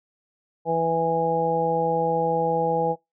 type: harmonic tone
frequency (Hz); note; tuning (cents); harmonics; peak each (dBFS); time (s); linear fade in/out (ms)
164.81; E3; 0; 1 / 2 / 3 / 4 / 5; -30 / -33 / -23 / -30 / -24; 0.65-2.96; 50
effects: noise-tail reverb RT60 0.2 s tail -25 dB re dry